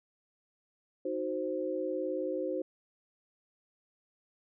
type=chord; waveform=sine; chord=C diminished; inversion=first; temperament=equal; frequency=311.1 / 370 / 523.3 Hz; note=Eb4 / Gb4 / C5; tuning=0 / 0 / 0 cents; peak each=-37 / -36 / -34 dBFS; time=1.05-2.62 s; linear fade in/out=5 ms; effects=none